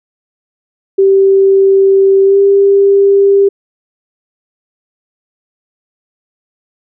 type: tone with pitch glide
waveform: sine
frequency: 389.1 to 396.8 Hz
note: G4 to G4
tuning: -13 to +21 cents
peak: -4 dBFS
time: 0.98-3.49 s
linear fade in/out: 10 ms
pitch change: +34 cents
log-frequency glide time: 2.24-2.38 s
effects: none